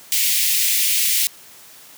white high-pass noise, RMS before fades -18 dBFS, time 0.12-1.27 s, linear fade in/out 0 ms, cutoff 2000 Hz, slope 48 dB/octave, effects white hiss -44 dBFS RMS until 1.97 s + high-pass 100 Hz 12 dB/octave

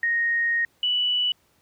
sine tone pair in turn, 1864.7 / 2960 Hz, A#6 / F#7, 0 / 0 cents, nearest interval minor sixth, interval 800 cents, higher second, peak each -20 dBFS, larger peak neither, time 0.03-0.65 / 0.83-1.32 s, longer first, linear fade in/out 2 ms, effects pink hiss -64 dBFS RMS until 1.61 s + high-pass 60 Hz 12 dB/octave

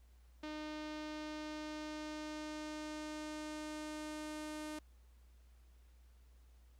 sawtooth tone with low-pass filter sweep, 305.5 Hz, D#4, 32 cents flat, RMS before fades -45 dBFS, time 0.43-4.79 s, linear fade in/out 5 ms, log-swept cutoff 4300 to 10000 Hz, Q 1.2, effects added 60 Hz sine -60 dBFS peak until 6.79 s + pink hiss -75 dBFS RMS until 6.79 s

